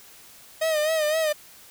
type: tone with vibrato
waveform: 45% pulse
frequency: 622.3 Hz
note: D#5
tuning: in tune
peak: -21 dBFS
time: 0.61-1.33 s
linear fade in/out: 10 ms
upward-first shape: sine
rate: 3.9 Hz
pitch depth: 67 cents each way
effects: white hiss -49 dBFS RMS until 1.7 s